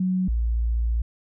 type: tone pair in turn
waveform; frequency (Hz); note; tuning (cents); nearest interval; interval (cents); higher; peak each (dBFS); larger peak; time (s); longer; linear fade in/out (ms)
sine; 185 / 57.45; F#3 / A#1; 0 / -25; octave + minor sixth; 2025; first; -20; neither; 0-0.28 / 0.28-1.02; second; 5
effects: none